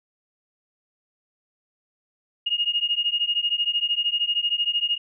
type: beating tone pair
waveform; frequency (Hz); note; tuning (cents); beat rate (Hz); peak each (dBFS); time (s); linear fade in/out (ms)
sine; 2850 / 2863; F7 / F7; +34 / +42; 13; -24; 2.46-4.98; 10
effects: none